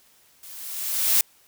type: noise with level ramp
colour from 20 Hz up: blue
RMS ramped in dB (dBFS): -43 to -17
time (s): 0.43-1.21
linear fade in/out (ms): 2
effects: white hiss -58 dBFS RMS until 1.47 s